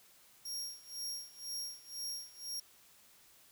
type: tone with tremolo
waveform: sawtooth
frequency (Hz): 5588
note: F8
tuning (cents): 0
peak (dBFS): -35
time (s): 0.45-2.6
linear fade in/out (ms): 5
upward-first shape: sine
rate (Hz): 2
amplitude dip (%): 90
effects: white hiss -63 dBFS RMS until 3.51 s